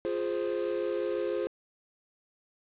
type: chord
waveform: triangle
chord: F minor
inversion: none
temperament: equal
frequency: 349.2 / 415.3 / 523.3 Hz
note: F4 / Ab4 / C5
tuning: 0 / 0 / 0 cents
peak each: -31 dBFS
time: 0.05-1.47 s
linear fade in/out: 0 ms
effects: resampled to 8000 Hz + 8-bit